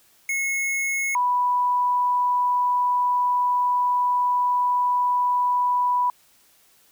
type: tone pair in turn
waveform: square / sine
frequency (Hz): 2179 / 985.9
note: C#7 / B5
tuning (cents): -30 / -3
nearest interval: octave + major second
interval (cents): 1373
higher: first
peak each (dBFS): -23 / -18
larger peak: second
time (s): 0.29-1.15 / 1.15-6.1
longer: second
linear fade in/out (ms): 2
effects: white hiss -58 dBFS RMS until 6.91 s